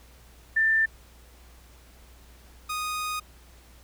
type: tone pair in turn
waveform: sine / sawtooth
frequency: 1782 / 1241.3 Hz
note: A6 / D#6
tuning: +22 / -4 cents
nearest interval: tritone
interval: 626 cents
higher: first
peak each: -19 / -25 dBFS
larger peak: first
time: 0.56-0.86 / 2.69-3.2 s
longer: second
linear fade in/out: 10 ms
effects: added 60 Hz sine -51 dBFS peak until 3.83 s + pink hiss -56 dBFS RMS until 3.83 s